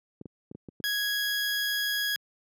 clicks, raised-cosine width 3 ms, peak -26 dBFS, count 6, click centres 0.213 / 0.257 / 0.514 / 0.55 / 0.687 / 0.802 s
20% pulse tone, 1661.2 Hz, G#6, in tune, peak -22 dBFS, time 0.84-2.16 s, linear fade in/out 0 ms
effects high-pass 150 Hz 12 dB/octave

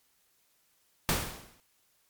pink noise with exponential decay, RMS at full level -25 dBFS, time 1.09-1.6 s, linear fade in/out 0 ms, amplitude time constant 110 ms, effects white hiss -70 dBFS RMS until 2.09 s + MP3 96 kbps

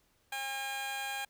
15% pulse tone with amplitude modulation, 809 Hz, G#5, 46 cents flat, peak -27 dBFS, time 0.32-1.25 s, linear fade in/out 5 ms, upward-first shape sine, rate 268 Hz, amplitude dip 45%, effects pink hiss -71 dBFS RMS until 1.29 s

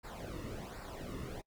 brown noise with flanger, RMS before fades -44 dBFS, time 0.03-1.42 s, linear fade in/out 20 ms, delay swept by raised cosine 0.31 to 1.29 ms, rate 1.3 Hz, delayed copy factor -0.75, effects noise-tail reverb RT60 0.1 s tail -24 dB re dry

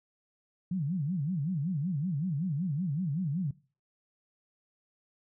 sine tone with vibrato, 161.9 Hz, E3, 31 cents flat, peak -28 dBFS, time 0.71-3.51 s, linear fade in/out 5 ms, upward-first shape sine, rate 5.3 Hz, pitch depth 290 cents each way, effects noise-tail reverb RT60 0.4 s tail -22 dB re dry

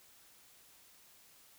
silence, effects white hiss -62 dBFS RMS until 1.58 s

